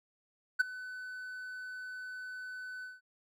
triangle tone with ADSR envelope, 1505 Hz, F#6, 29 cents sharp, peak -19 dBFS, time 0.59-3.01 s, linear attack 16 ms, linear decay 14 ms, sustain -20 dB, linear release 180 ms, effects none

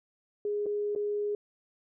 sine tone with dropouts, 413.9 Hz, G#4, 6 cents flat, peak -28 dBFS, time 0.45-1.35 s, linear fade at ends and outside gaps 2 ms, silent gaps 0.659-0.664 / 0.951-0.96 s, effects none

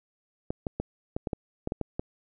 clicks, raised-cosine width 2 ms, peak -16 dBFS, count 10, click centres 0.505 / 0.668 / 0.8 / 1.165 / 1.272 / 1.332 / 1.674 / 1.721 / 1.813 / 1.995 s, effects none

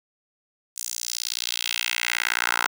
10% pulse tone with high-pass filter sweep, 59 Hz, A#1, 22 cents sharp, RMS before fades -27 dBFS, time 0.76-2.67 s, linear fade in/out 10 ms, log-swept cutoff 7400 to 1200 Hz, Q 2, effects none

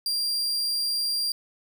40% pulse tone, 4761 Hz, D8, 23 cents sharp, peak -23 dBFS, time 0.06-1.32 s, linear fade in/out 2 ms, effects none

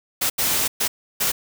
white noise bursts at uneven times, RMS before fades -21 dBFS, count 4, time 0.21-0.3 / 0.38-0.68 / 0.8-0.88 / 1.2-1.32 s, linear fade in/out 10 ms, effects none

